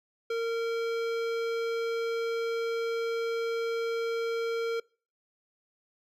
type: tone with hard clipping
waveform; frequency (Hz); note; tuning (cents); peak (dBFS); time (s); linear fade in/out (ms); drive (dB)
sine; 460; A#4; -23; -30; 0.3-4.8; 5; 16
effects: noise-tail reverb RT60 0.4 s tail -25 dB re dry